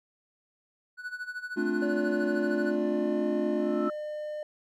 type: tone with tremolo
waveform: triangle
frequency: 1480 Hz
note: F#6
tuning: in tune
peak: -30 dBFS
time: 0.97-2.76 s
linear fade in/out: 50 ms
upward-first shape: sine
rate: 13 Hz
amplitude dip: 80%
type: chord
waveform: triangle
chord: D minor seventh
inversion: second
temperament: just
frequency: 220.2 / 264.3 / 293.7 / 352.4 Hz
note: A3 / C4 / D4 / F4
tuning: +2 / +18 / 0 / +16 cents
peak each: -30 / -34 / -29 / -28 dBFS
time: 1.56-3.9 s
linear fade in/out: 20 ms
type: tone with pitch glide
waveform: triangle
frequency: 575 to 603.2 Hz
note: D5 to D5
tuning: -37 to +46 cents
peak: -31 dBFS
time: 1.82-4.43 s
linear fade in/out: 2 ms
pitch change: +83 cents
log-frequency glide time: 2.37-3.28 s
type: tone with exponential growth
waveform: sine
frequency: 1318.5 Hz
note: E6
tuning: in tune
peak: -29 dBFS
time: 3.48-3.9 s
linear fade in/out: 2 ms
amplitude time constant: 91 ms
effects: none